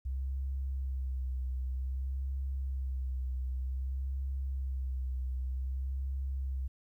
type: tone with vibrato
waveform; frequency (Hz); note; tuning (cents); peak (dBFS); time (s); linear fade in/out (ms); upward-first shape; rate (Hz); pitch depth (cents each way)
sine; 65.41; C2; 0; -32; 0.05-6.68; 10; sine; 0.53; 41
effects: 12-bit